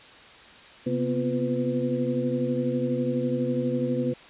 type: tone cluster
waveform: sine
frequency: 133.2 / 242.3 / 254.4 / 349.7 / 502 Hz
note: C3 / B3 / C4 / F4 / B4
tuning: +31 / -33 / -48 / +2 / +28 cents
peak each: -31 / -28 / -30 / -33 / -29 dBFS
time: 0.86-4.14 s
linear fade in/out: 10 ms
effects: white hiss -48 dBFS RMS until 4.29 s + resampled to 8000 Hz